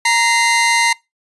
sawtooth tone pair together, 932.3 / 2070 Hz, A#5 / C7, 0 / -19 cents, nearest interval octave + major second, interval 1381 cents, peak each -11 dBFS, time 0.05-0.93 s, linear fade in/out 5 ms, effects noise-tail reverb RT60 0.2 s tail -23 dB re dry + resampled to 24000 Hz

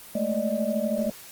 sine tone cluster, 212.5 / 225.3 / 582 / 621 Hz, G#3 / A3 / D5 / D#5, +40 / +41 / -16 / -3 cents, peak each -29 dBFS, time 0.15-1.1 s, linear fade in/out 5 ms, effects white hiss -45 dBFS RMS until 1.31 s + Opus 24 kbps

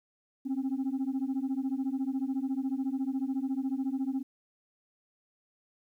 sine beating tone pair, 260 / 274 Hz, C4 / C#4, -11 / -20 cents, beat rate 14 Hz, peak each -30 dBFS, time 0.45-4.23 s, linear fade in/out 20 ms, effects tanh soft clip ceiling -26 dBFS + 11-bit

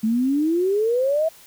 sine exponential sweep, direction up, 213.9 to 659.3 Hz, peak -17 dBFS, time 0.03-1.29 s, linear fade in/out 10 ms, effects white hiss -48 dBFS RMS until 1.46 s

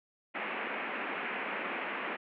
white band-pass noise, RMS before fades -37 dBFS, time 0.34-2.17 s, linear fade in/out 20 ms, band 200 to 2600 Hz, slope 48 dB/octave, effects none

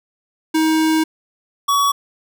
square tone pair in turn, 316.7 / 1128.6 Hz, D#4 / C#6, +31 / +31 cents, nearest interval octave + minor seventh, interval 2200 cents, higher second, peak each -14 dBFS, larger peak neither, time 0.54-1.04 / 1.68-1.92 s, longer first, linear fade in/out 10 ms, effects none

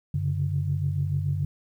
sine tone cluster, 94.8 / 137.6 / 144.5 Hz, F#2 / C#3 / D3, +43 / -12 / -28 cents, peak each -27 / -31 / -26 dBFS, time 0.14-1.45 s, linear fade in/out 5 ms, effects tanh soft clip ceiling -14 dBFS + 10-bit

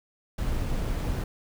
brown noise with sample-and-hold, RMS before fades -28 dBFS, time 0.38-1.24 s, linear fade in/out 5 ms, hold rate 11025 Hz, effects none

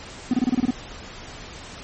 triangle tone bursts, 250 Hz, B3, 21 cents sharp, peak -14 dBFS, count 8, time 0.31-0.707 s, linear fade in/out 2 ms, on 26 ms, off 27 ms, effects pink hiss -39 dBFS RMS until 1.83 s + MP3 32 kbps

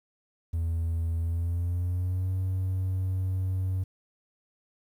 triangle tone with pitch glide, 83 to 93.7 Hz, E2 to F#2, +12 to +22 cents, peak -23 dBFS, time 0.53-3.84 s, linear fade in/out 10 ms, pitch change +210 cents, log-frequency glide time 1.19-2.32 s, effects tanh soft clip ceiling -20 dBFS + 10-bit

